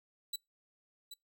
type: tone with echo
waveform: sawtooth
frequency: 3951 Hz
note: B7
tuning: in tune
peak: -32 dBFS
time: 0.33-0.36 s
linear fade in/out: 5 ms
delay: 780 ms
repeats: 1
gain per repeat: -10 dB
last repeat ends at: 1.14 s
effects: noise-tail reverb RT60 0.2 s tail -26 dB re dry